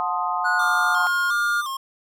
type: chord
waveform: sine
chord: F# diminished seventh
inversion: none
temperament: equal with one note detuned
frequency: 724.3 / 880 / 1046.5 / 1244.5 Hz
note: F#5 / A5 / C6 / Eb6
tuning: -37 / 0 / 0 / 0 cents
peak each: -27 dBFS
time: 0-1.07 s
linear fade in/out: 0 ms
type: tone with pitch glide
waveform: triangle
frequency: 1458 to 1419 Hz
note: F#6 to F6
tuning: -26 to +27 cents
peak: -18 dBFS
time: 0.44-1.62 s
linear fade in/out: 20 ms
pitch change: -47 cents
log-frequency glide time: 0.57-0.62 s
type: tone with vibrato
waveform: square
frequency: 1131 Hz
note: C#6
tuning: 34 cents sharp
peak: -27 dBFS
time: 0.59-1.77 s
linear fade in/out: 5 ms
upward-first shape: square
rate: 1.4 Hz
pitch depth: 90 cents each way
effects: none